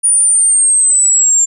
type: exponential sweep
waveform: sine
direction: down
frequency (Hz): 9570 to 7300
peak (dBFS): -7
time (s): 0.03-1.46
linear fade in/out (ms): 20
effects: none